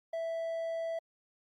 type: tone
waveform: triangle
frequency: 659.3 Hz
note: E5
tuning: in tune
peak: -31 dBFS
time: 0.13-0.99 s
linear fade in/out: 5 ms
effects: Opus 48 kbps